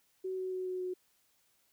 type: tone with pitch steps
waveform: sine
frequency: 375.3 / 372.9 / 370.6 / 368.2 / 365.9 Hz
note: F#4 / F#4 / F#4 / F#4 / F#4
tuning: +25 / +14 / +3 / -8 / -19 cents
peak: -34 dBFS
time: 0.24-0.94 s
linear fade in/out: 10 ms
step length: 140 ms
effects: white hiss -72 dBFS RMS until 1.72 s